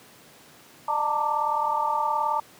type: tone cluster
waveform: sine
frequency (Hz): 601 / 885 / 924 / 1178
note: D5 / A5 / A#5 / D6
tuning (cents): +40 / +10 / -16 / +5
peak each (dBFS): -34 / -25 / -28 / -28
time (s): 0.88-2.4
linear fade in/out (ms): 5
effects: pink hiss -51 dBFS RMS until 2.59 s + high-pass 150 Hz 12 dB/octave